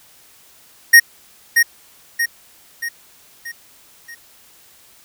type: tone with echo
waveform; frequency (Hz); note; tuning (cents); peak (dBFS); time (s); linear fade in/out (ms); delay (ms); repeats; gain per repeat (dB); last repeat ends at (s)
square; 1864.7; A#6; 0; -4; 0.93-1; 10; 630; 5; -6; 4.15
effects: white hiss -49 dBFS RMS until 5.04 s